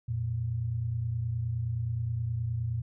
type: tone pair together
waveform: sine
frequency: 87.8 / 117.36 Hz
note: F2 / A#2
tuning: +10 / +12 cents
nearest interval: perfect fourth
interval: 502 cents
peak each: -36 / -29 dBFS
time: 0.08-2.82 s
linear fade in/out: 10 ms
effects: none